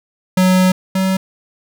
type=tone pair in turn; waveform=square; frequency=185 / 189.43 Hz; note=F#3 / F#3; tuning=0 / +41 cents; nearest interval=unison; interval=41 cents; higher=second; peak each=-10 / -14 dBFS; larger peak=first; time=0.37-0.72 / 0.95-1.17 s; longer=first; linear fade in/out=5 ms; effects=none